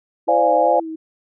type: tone with vibrato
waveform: sine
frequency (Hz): 329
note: E4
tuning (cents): -3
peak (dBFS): -26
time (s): 0.27-0.96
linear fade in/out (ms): 10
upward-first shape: sine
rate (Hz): 2.7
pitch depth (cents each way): 57
type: chord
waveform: sine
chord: D half-diminished seventh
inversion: third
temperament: equal with one note detuned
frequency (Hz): 518.1 / 587.3 / 698.5 / 830.6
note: C5 / D5 / F5 / Ab5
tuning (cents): -17 / 0 / 0 / 0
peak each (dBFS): -18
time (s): 0.28-0.8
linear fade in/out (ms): 5
effects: none